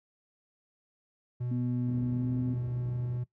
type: tone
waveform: triangle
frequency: 122.9 Hz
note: B2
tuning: 8 cents flat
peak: -28 dBFS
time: 1.4-3.24 s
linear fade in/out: 10 ms
type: tone with pitch glide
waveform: sine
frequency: 246.9 to 253.4 Hz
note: B3 to B3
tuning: 0 to +45 cents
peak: -31 dBFS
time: 1.51-2.54 s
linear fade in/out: 5 ms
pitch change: +45 cents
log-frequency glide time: 2.17-2.24 s
type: low-pass noise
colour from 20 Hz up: pink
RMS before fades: -42 dBFS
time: 1.86-3.19 s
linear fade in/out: 20 ms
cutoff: 240 Hz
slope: 12 dB/octave
effects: noise-tail reverb RT60 0.1 s tail -18 dB re dry + high-pass 80 Hz 12 dB/octave